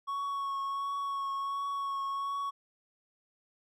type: tone with vibrato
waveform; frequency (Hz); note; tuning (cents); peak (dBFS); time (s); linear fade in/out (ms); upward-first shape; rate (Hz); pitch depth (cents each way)
triangle; 1108.7; C#6; 0; -30; 0.07-2.51; 20; triangle; 1.4; 20
effects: none